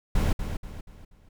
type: noise with echo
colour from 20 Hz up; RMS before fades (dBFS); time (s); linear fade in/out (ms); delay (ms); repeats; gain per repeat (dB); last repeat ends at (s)
brown; -22; 0.15-0.33; 5; 240; 4; -8; 1.29
effects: none